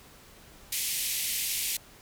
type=band-pass noise; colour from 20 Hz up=white; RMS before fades=-31 dBFS; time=0.72-1.77 s; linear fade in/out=5 ms; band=2000 to 15000 Hz; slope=48 dB/octave; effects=pink hiss -53 dBFS RMS until 2.01 s